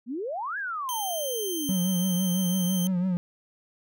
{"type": "exponential two-way sweep", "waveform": "sine", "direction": "up then down", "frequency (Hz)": [220, 1703, 248.3], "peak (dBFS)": -29, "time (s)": [0.06, 1.74], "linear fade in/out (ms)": 50, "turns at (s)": 0.58}
{"type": "tone", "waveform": "10% pulse", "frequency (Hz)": 3136, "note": "G7", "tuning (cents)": 0, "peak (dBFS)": -23, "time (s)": [0.89, 2.87], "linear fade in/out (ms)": 0}
{"type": "tone with vibrato", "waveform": "triangle", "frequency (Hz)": 182.1, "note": "F#3", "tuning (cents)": -27, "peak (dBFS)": -21, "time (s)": [1.69, 3.17], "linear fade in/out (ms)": 0, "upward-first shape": "triangle", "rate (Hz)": 6, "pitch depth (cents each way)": 83}
{"effects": []}